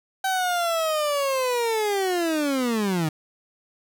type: linear sweep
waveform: 30% pulse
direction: down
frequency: 772 to 150.5 Hz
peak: -19 dBFS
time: 0.24-3.09 s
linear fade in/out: 5 ms
effects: none